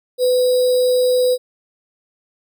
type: tone with sample-and-hold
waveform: sine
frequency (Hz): 502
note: B4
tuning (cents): +28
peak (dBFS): -12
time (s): 0.18-1.38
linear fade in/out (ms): 50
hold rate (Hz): 4410
effects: none